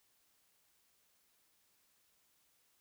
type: silence
effects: white hiss -74 dBFS RMS until 2.8 s